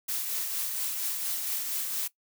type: noise with tremolo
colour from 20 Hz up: blue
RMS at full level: -30 dBFS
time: 0.08-2.08 s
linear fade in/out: 10 ms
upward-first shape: triangle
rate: 4.3 Hz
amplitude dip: 40%
effects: noise-tail reverb RT60 0.1 s tail -18 dB re dry